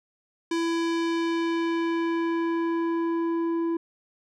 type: tone with low-pass filter sweep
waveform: square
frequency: 333.5 Hz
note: E4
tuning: 20 cents sharp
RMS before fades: -26 dBFS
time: 0.51-3.77 s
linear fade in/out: 5 ms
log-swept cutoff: 6600 to 730 Hz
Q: 0.84
effects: none